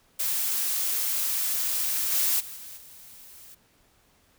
blue noise with level steps, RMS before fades -27 / -24 / -40 / -42 / -48 dBFS, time 0.19-3.55 s, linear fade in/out 10 ms, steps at 2.11 / 2.39 / 2.55 / 2.76 s, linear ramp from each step 20 ms, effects pink hiss -63 dBFS RMS until 4.38 s

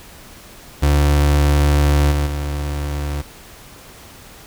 35% pulse tone with level steps, 72.7 Hz, D2, 17 cents flat, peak -10 / -14 / -19 dBFS, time 0.82-3.22 s, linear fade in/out 10 ms, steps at 2.11 / 2.26 s, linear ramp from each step 10 ms, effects pink hiss -41 dBFS RMS until 4.46 s

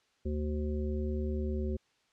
harmonic tone, 74.9 Hz, D2, 35 cents sharp, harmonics 1 / 3 / 5 / 7, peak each -32 / -37 / -38 / -45 dBFS, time 0.25-1.77 s, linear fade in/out 10 ms, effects white hiss -71 dBFS RMS until 2.12 s + low-pass 5000 Hz 12 dB/octave

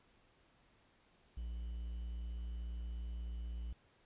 triangle tone with quantisation, 58.27 Hz, A#1, in tune, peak -38 dBFS, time 1.37-3.73 s, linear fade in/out 5 ms, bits 11, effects pink hiss -70 dBFS RMS until 4.05 s + resampled to 8000 Hz

